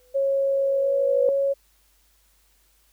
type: tone with exponential growth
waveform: sine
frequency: 500 Hz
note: B4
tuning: 21 cents sharp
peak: -18 dBFS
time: 0-1.29 s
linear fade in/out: 1 ms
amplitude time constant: 280 ms
type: tone with pitch glide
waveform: sine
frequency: 548 to 552.8 Hz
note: C#5 to C#5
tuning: -20 to -5 cents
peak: -19 dBFS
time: 0.14-1.54 s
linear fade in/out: 20 ms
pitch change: +15 cents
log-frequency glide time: 0.81-0.89 s
effects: added 50 Hz sine -63 dBFS peak until 2.92 s + white hiss -63 dBFS RMS until 2.92 s